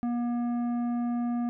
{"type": "tone with tanh clipping", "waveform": "triangle", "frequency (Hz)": 239.5, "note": "A#3", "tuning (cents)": 47, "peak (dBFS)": -28, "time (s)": [0.03, 1.49], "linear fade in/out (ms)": 0, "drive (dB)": 14, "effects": []}